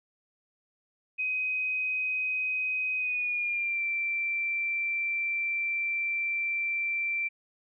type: tone with pitch glide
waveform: sine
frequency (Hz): 2516 to 2348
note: D#7 to D7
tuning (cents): +19 to -1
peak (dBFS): -27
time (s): 1.18-7.29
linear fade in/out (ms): 20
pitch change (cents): -120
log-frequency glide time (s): 2.97-3.82
effects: none